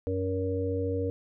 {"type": "harmonic tone", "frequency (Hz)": 94, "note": "F#2", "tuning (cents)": 28, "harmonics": [1, 3, 5, 6], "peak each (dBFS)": [-31, -34, -30, -40], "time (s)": [0.07, 1.1], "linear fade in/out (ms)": 0, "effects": []}